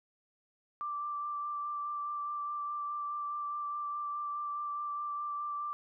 sine tone with vibrato, 1174.7 Hz, D6, in tune, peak -34 dBFS, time 0.81-5.73 s, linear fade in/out 0 ms, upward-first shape sine, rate 4.8 Hz, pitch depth 13 cents each way, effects none

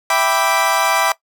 30% pulse chord, E minor seventh, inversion none, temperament equal, 659.3 / 784 / 987.8 / 1174.7 Hz, E5 / G5 / B5 / D6, 0 / 0 / 0 / 0 cents, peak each -17 dBFS, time 0.1-1.12 s, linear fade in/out 2 ms, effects noise-tail reverb RT60 0.1 s tail -18 dB re dry

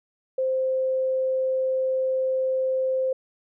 sine tone, 522 Hz, C5, 4 cents flat, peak -21 dBFS, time 0.38-3.13 s, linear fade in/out 5 ms, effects none

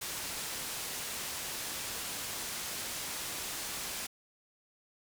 white low-pass noise, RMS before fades -39 dBFS, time 0.01-4.07 s, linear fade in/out 10 ms, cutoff 11000 Hz, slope 12 dB/octave, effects none

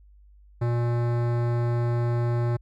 sine tone with hard clipping, 119.2 Hz, A#2, 39 cents sharp, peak -24 dBFS, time 0.61-2.57 s, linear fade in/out 10 ms, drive 18 dB, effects added 50 Hz sine -50 dBFS peak until 2.61 s

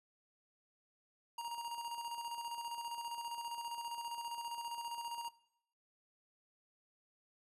square tone with tremolo, 940 Hz, A#5, 14 cents sharp, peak -40 dBFS, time 1.38-5.29 s, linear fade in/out 5 ms, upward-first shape square, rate 15 Hz, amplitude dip 45%, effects noise-tail reverb RT60 0.7 s tail -19 dB re dry + resampled to 32000 Hz

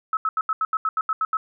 sine tone bursts, 1296 Hz, E6, 30 cents flat, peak -19 dBFS, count 11, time 0.13-1.37 s, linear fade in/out 2 ms, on 40 ms, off 80 ms, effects none

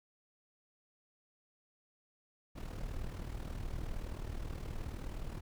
brown noise with amplitude modulation, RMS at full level -38 dBFS, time 2.55-5.41 s, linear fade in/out 20 ms, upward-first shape sine, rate 39 Hz, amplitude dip 65%, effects none

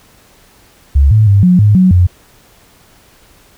sine tone with pitch steps, 69.7 / 108.3 / 100 / 180.3 / 104.5 / 185.1 / 89.6 Hz, C#2 / A2 / G2 / F#3 / G#2 / F#3 / F2, +10 / -27 / +35 / -45 / +11 / +1 / +45 cents, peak -4 dBFS, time 0.95-2.07 s, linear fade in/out 10 ms, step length 160 ms, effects pink hiss -46 dBFS RMS until 3.57 s

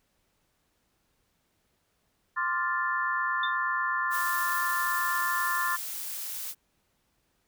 sine chord, D minor seventh, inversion third, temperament equal, 1046.5 / 1174.7 / 1396.9 / 1760 Hz, C6 / D6 / F6 / A6, 0 / 0 / 0 / 0 cents, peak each -30 / -35 / -33 / -30 dBFS, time 2.36-5.77 s, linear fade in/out 20 ms
sine tone with exponential decay, 3589 Hz, A7, 34 cents sharp, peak -28 dBFS, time 3.43-3.57 s, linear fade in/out 5 ms, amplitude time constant 29 ms
blue noise, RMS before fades -36 dBFS, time 4.1-6.55 s, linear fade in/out 50 ms
effects pink hiss -73 dBFS RMS until 7.47 s

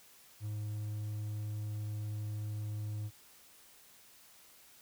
triangle tone, 105.8 Hz, G#2, 33 cents sharp, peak -34 dBFS, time 0.4-3.11 s, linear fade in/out 50 ms, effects white hiss -60 dBFS RMS until 4.81 s

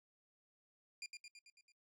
20% pulse tone with echo, 2400 Hz, D7, 37 cents sharp, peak -39 dBFS, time 1.02-1.06 s, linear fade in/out 2 ms, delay 110 ms, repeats 6, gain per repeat -4 dB, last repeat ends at 1.72 s, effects noise-tail reverb RT60 0.1 s tail -24 dB re dry + low-pass 11000 Hz 12 dB/octave

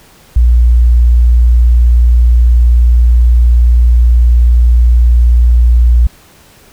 sine tone, 59.4 Hz, A#1, 33 cents sharp, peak -3 dBFS, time 0.36-6.07 s, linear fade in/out 5 ms, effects pink hiss -42 dBFS RMS until 6.72 s

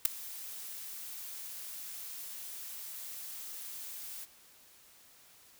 blue noise with ADSR envelope, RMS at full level -21 dBFS, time 0.05-4.26 s, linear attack 5 ms, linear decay 7 ms, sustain -23 dB, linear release 29 ms, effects white hiss -60 dBFS RMS until 5.59 s

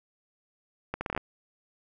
accelerating click train, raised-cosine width 0.5 ms, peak -16 dBFS, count 8, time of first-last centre 0.94-1.177 s, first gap 70 ms, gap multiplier 0.74, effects none

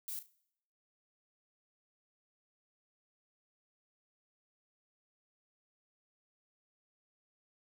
violet noise with echo, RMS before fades -41 dBFS, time 0.08-0.19 s, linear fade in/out 0 ms, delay 36 ms, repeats 3, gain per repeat -12 dB, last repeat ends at 0.298 s, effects noise-tail reverb RT60 0.7 s tail -21 dB re dry

